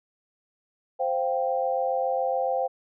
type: chord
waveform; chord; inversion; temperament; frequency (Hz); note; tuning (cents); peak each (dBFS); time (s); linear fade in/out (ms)
sine; C suspended fourth; none; just; 523.3 / 697.7 / 784.9; C5 / F5 / G5; 0 / -2 / +2; -26 / -29 / -28; 0.99-2.68; 20
effects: none